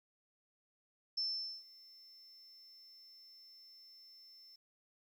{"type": "tone with ADSR envelope", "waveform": "sine", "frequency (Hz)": 5310, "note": "E8", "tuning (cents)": 12, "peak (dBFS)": -33, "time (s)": [1.17, 4.56], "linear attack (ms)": 9, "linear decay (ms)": 450, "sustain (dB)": -23, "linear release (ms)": 6, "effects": ["12-bit"]}